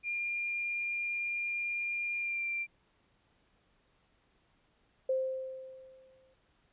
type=tone with pitch glide; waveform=sine; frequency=2403 to 2367 Hz; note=D7 to D7; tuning=+39 to +13 cents; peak=-32 dBFS; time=0.03-2.67 s; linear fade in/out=50 ms; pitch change=-26 cents; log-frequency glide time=2.16-2.45 s
type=tone with exponential decay; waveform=sine; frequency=523.3 Hz; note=C5; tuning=in tune; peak=-26 dBFS; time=5.09-6.34 s; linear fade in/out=5 ms; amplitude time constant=270 ms
effects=pink hiss -71 dBFS RMS until 6.72 s + resampled to 8000 Hz